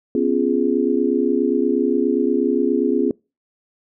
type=chord; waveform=sine; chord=C# dominant seventh; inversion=third; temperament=just; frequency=249.5 / 277.2 / 346.5 / 415.8 Hz; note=B3 / C#4 / E#4 / G#4; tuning=+18 / 0 / -14 / +2 cents; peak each=-21 dBFS; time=0.15-3.11 s; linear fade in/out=2 ms; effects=noise-tail reverb RT60 0.3 s tail -26 dB re dry